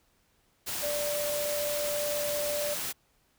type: tone in noise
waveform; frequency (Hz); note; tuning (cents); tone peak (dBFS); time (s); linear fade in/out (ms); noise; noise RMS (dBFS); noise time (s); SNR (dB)
sine; 587.3; D5; 0; -30; 0.82-2.75; 20; white; -34; 0.66-2.93; +1
effects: pink hiss -69 dBFS RMS until 3.38 s